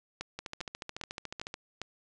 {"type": "two click trains", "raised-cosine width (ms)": 0.2, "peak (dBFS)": [-21, -19], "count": [17, 5], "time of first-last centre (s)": [[0.39, 1.541], [0.21, 1.816]], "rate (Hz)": [13.9, 2.49], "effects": ["resampled to 22050 Hz"]}